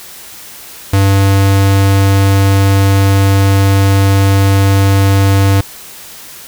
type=tone; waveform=square; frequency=98 Hz; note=G2; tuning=in tune; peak=-7 dBFS; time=0.93-5.61 s; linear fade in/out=5 ms; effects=white hiss -32 dBFS RMS until 6.47 s